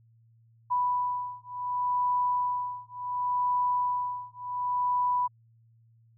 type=beating tone pair; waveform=sine; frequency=987.8 / 988.49 Hz; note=B5 / B5; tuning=0 / +1 cents; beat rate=0.69 Hz; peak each=-29 dBFS; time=0.7-5.28 s; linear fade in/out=20 ms; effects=added 114 Hz sine -58 dBFS peak until 6.17 s